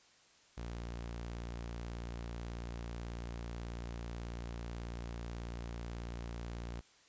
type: tone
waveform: sawtooth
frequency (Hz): 58.27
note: A#1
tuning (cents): 0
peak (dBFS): -37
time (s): 0.57-6.81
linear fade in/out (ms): 10
effects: white hiss -65 dBFS RMS until 7.08 s + resampled to 16000 Hz